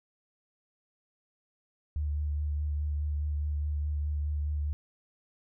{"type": "tone with vibrato", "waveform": "sine", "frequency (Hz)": 74.2, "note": "D2", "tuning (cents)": 18, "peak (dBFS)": -28, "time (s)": [1.96, 4.73], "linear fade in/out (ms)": 0, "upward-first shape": "sine", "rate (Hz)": 4.8, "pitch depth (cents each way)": 21, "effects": []}